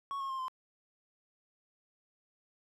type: tone with pitch steps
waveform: triangle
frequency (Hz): 1108.7 / 1084 / 1059.9 / 1036.2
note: C#6 / C#6 / C6 / C6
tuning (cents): 0 / -39 / +22 / -17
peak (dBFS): -33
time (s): 0.11-0.482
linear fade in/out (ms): 0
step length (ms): 93
effects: none